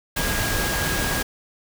sine tone in noise, 1636 Hz, G#6, 26 cents flat, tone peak -29 dBFS, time 0.16-1.23 s, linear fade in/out 10 ms, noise pink, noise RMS -24 dBFS, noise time 0.16-1.23 s, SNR -8 dB, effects none

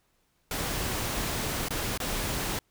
pink noise with dropouts, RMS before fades -31 dBFS, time 0.51-2.59 s, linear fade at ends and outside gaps 2 ms, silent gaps 1.685-1.706 / 1.976-2.001 s, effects pink hiss -71 dBFS RMS until 2.7 s

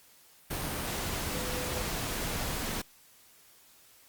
sine tone in noise, 502 Hz, B4, 28 cents sharp, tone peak -40 dBFS, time 1.34-1.83 s, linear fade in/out 10 ms, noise pink, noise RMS -34 dBFS, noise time 0.5-2.82 s, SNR -9 dB, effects white hiss -59 dBFS RMS until 4.08 s + Opus 48 kbps

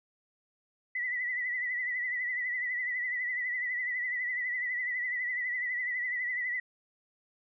sine tone with vibrato, 1975.5 Hz, B6, in tune, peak -30 dBFS, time 0.95-6.6 s, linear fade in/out 5 ms, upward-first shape triangle, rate 12 Hz, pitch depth 69 cents each way, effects none

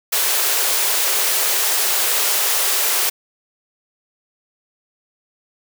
white high-pass noise, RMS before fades -18 dBFS, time 0.12-3.1 s, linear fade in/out 10 ms, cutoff 350 Hz, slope 96 dB/octave, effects none

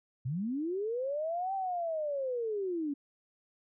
sine linear two-way sweep, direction up then down, 115.6 to 785 to 274.8 Hz, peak -31 dBFS, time 0.25-2.94 s, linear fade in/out 10 ms, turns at 1.54 s, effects none

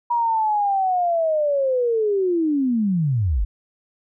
sine linear sweep, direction down, 962 to 41.2 Hz, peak -17 dBFS, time 0.1-3.45 s, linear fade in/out 10 ms, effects none

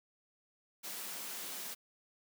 white high-pass noise, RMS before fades -43 dBFS, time 0.83-1.75 s, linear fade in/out 20 ms, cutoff 160 Hz, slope 96 dB/octave, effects none

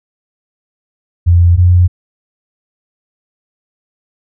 sine tone pair in turn, 86.7 / 89.14 Hz, F2 / F2, -12 / +36 cents, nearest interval unison, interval 48 cents, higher second, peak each -4 dBFS, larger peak neither, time 1.26-1.57 / 1.57-1.88 s, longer neither, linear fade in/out 20 ms, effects none

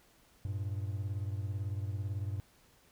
triangle beating tone pair, 96.7 / 114.7 Hz, G2 / A#2, -23 / -28 cents, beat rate 18 Hz, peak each -33 / -38 dBFS, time 0.45-2.4 s, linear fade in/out 0 ms, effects pink hiss -65 dBFS RMS until 2.91 s

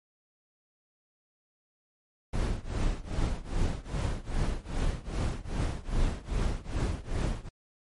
brown noise with tremolo, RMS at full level -26 dBFS, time 2.33-7.49 s, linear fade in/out 5 ms, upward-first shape triangle, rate 2.5 Hz, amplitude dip 95%, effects MP3 48 kbps

